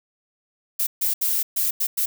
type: noise bursts at uneven times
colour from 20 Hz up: violet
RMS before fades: -22 dBFS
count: 6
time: 0.79-0.87 / 1.01-1.14 / 1.21-1.43 / 1.56-1.71 / 1.8-1.87 / 1.97-2.06 s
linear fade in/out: 10 ms
effects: none